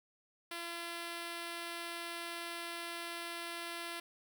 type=tone; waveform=5% pulse; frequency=340.5 Hz; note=F4; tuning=44 cents flat; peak=-29 dBFS; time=0.51-4 s; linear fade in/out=5 ms; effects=none